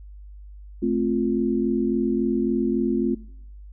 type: chord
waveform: sine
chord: F major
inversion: first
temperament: just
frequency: 218.3 / 261.9 / 349.2 Hz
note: A3 / C4 / F4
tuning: -13 / +2 / 0 cents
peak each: -24 dBFS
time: 0.82-3.15 s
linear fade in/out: 10 ms
effects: noise-tail reverb RT60 0.7 s tail -22 dB re dry + added 50 Hz sine -39 dBFS peak until 3.72 s